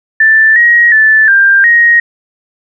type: tone with pitch steps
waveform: sine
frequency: 1767 / 1891 / 1753 / 1590 / 1877 Hz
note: A6 / A#6 / A6 / G6 / A#6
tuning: +7 / +24 / -7 / +24 / +11 cents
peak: -3 dBFS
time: 0.2-2 s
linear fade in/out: 5 ms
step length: 360 ms
effects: none